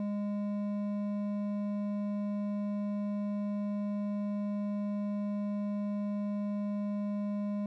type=tone with hard clipping; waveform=sine; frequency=205.1 Hz; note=G#3; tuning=21 cents flat; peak=-33 dBFS; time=0-7.66 s; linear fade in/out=2 ms; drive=8 dB; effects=none